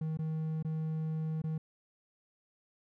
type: tone with dropouts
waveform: triangle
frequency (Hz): 158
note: D#3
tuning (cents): +27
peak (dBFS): -30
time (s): 0.01-1.58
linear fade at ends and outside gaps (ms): 5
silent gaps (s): 0.173-0.189 / 0.627-0.647 / 1.419-1.439
effects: none